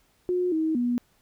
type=tone with pitch steps; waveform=sine; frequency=360.2 / 317.5 / 242.8 Hz; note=F#4 / D#4 / B3; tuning=-46 / +35 / -29 cents; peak=-22 dBFS; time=0.29-0.98 s; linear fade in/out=0 ms; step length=230 ms; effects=pink hiss -65 dBFS RMS until 1.21 s